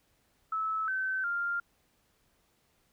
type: tone with pitch steps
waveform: sine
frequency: 1303 / 1534 / 1397 Hz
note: E6 / G6 / F6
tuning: -20 / -38 / 0 cents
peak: -29 dBFS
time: 0.52-1.6 s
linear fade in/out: 5 ms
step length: 360 ms
effects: pink hiss -71 dBFS RMS until 2.92 s